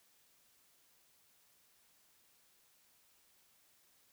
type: silence
effects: white hiss -70 dBFS RMS until 4.12 s